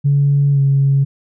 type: tone with pitch glide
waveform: sine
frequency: 141.7 to 138.14 Hz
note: C#3 to C#3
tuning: +38 to -6 cents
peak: -9 dBFS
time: 0.04-1.05 s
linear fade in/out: 20 ms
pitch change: -44 cents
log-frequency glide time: 0.52-0.6 s
effects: tanh soft clip ceiling -5 dBFS